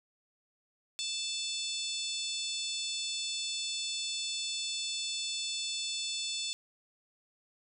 harmonic tone, 880 Hz, A5, in tune, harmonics 3 / 4 / 5 / 6 / 7 / 8 / 9 / 10, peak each -43 / -37 / -40 / -43 / -49 / -44 / -43 / -51 dBFS, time 0.99-6.53 s, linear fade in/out 0 ms, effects none

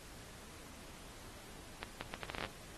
accelerating click train, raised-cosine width 0.3 ms, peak -23 dBFS, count 11, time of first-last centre 1.83-2.449 s, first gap 180 ms, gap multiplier 0.72, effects pink hiss -54 dBFS RMS until 2.77 s + AAC 32 kbps

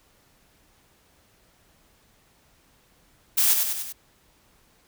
blue noise with echo, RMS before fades -20 dBFS, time 3.37-3.54 s, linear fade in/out 10 ms, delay 97 ms, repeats 4, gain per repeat -4 dB, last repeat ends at 3.928 s, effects pink hiss -61 dBFS RMS until 4.87 s

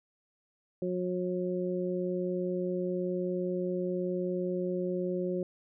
harmonic tone, 181 Hz, F#3, 38 cents flat, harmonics 1 / 2 / 3, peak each -34 / -32 / -36 dBFS, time 0.82-5.43 s, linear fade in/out 2 ms, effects none

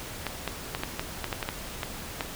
clicks, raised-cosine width 0.3 ms, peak -13 dBFS, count 11, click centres 0.267 / 0.477 / 0.749 / 0.835 / 0.995 / 1.243 / 1.328 / 1.428 / 1.489 / 1.832 / 2.208 s, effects pink hiss -39 dBFS RMS until 2.35 s

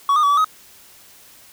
triangle tone with pitch steps, 1124 / 1220 / 1139 / 1151 / 1263 Hz, C#6 / D#6 / C#6 / D6 / D#6, +24 / -34 / +47 / -35 / +26 cents, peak -11 dBFS, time 0.09-0.445 s, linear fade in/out 2 ms, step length 71 ms, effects white hiss -47 dBFS RMS until 1.52 s

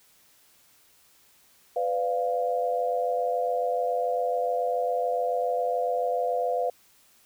sine chord, B diminished, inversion none, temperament equal with one note detuned, 500.2 / 587.3 / 698.5 Hz, B4 / D5 / F5, +22 / 0 / 0 cents, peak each -27 / -32 / -27 dBFS, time 1.76-6.7 s, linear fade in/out 5 ms, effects white hiss -60 dBFS RMS until 7.25 s

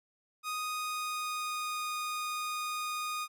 sawtooth tone with pitch glide, 1244.5 to 1232.3 Hz, D#6 to D#6, 0 to -17 cents, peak -30 dBFS, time 0.43-3.28 s, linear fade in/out 50 ms, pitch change -17 cents, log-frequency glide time 0.59-1.83 s, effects none

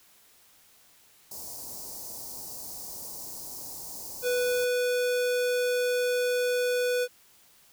white band-stop noise, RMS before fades -40 dBFS, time 1.31-4.65 s, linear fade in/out 5 ms, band 1000 to 4600 Hz, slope 48 dB/octave
square tone, 493.9 Hz, B4, in tune, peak -25 dBFS, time 4.22-7.08 s, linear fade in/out 50 ms
effects white hiss -59 dBFS RMS until 7.72 s

